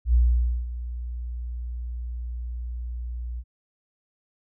sine tone with ADSR envelope, 59.9 Hz, A#1, 48 cents sharp, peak -14 dBFS, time 0.05-3.44 s, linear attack 90 ms, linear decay 520 ms, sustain -15 dB, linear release 53 ms, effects none

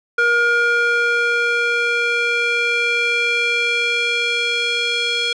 square tone with band-pass filter sweep, 473.6 Hz, A#4, 27 cents sharp, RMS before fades -18 dBFS, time 0.18-5.33 s, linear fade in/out 5 ms, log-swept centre 1500 to 3200 Hz, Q 2.6, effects resampled to 24000 Hz

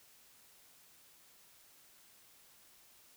silence, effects white hiss -63 dBFS RMS until 3.16 s

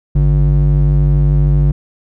triangle ring-modulated tone, 99 Hz, G2, 18 cents sharp, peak -3 dBFS, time 0.15-1.72 s, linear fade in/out 10 ms, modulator 46.4 Hz, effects none

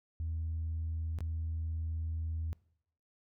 sine tone with dropouts, 80.8 Hz, E2, 34 cents flat, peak -32 dBFS, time 0.2-2.53 s, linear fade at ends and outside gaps 0 ms, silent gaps 1.187-1.206 s, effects noise-tail reverb RT60 0.7 s tail -24 dB re dry + tanh soft clip ceiling -30 dBFS

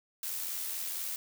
blue noise with amplitude modulation, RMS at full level -35 dBFS, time 0.23-1.16 s, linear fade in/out 2 ms, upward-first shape sine, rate 84.2 Hz, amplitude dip 35%, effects none

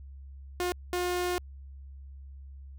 sawtooth tone bursts at uneven times, 357.1 Hz, F4, 39 cents sharp, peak -24 dBFS, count 2, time 0.6-0.72 / 0.93-1.38 s, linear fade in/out 0 ms, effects added 68 Hz sine -43 dBFS peak until 2.78 s

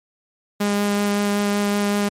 sawtooth tone with vibrato, 204.1 Hz, G#3, 30 cents flat, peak -14 dBFS, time 0.6-2.09 s, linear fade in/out 10 ms, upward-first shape sine, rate 5.3 Hz, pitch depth 8 cents each way, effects MP3 64 kbps

